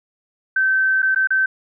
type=tone with dropouts; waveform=sine; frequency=1544 Hz; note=G6; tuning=27 cents flat; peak=-14 dBFS; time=0.56-1.46 s; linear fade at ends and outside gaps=5 ms; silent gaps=1.021-1.027 / 1.148-1.159 / 1.273-1.305 s; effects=none